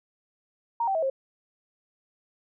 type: tone with pitch steps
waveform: sine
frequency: 932.3 / 775 / 644.2 / 535.5 Hz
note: A#5 / G5 / E5 / C5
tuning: 0 / -20 / -40 / +40 cents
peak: -23 dBFS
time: 0.8-1.1 s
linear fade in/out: 5 ms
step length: 75 ms
effects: none